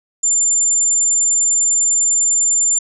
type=tone; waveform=sine; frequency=7190 Hz; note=A8; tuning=36 cents sharp; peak=-12 dBFS; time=0.23-2.79 s; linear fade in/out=10 ms; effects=none